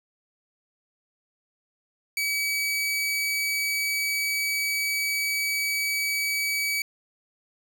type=tone; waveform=sawtooth; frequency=2281 Hz; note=C#7; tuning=49 cents sharp; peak=-21 dBFS; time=2.17-6.82 s; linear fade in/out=2 ms; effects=none